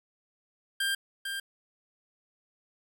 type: tone with echo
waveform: 25% pulse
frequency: 1591 Hz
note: G6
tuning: 25 cents sharp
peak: -23 dBFS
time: 0.8-0.95 s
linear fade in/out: 5 ms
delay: 450 ms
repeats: 1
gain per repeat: -6 dB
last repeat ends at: 1.4 s
effects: 9-bit